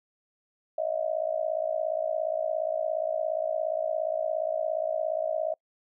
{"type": "tone with amplitude modulation", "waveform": "sine", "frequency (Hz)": 635, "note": "D#5", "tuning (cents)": 35, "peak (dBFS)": -22, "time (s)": [0.78, 5.54], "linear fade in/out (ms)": 5, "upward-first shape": "sine", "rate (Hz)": 57.2, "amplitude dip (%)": 95, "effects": ["noise-tail reverb RT60 0.1 s tail -26 dB re dry"]}